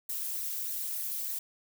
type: noise with flanger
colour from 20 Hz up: violet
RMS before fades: -35 dBFS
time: 0.09-1.39 s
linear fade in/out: 5 ms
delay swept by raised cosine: 0.47 to 2.57 ms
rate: 3.3 Hz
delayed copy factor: +0.75
effects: none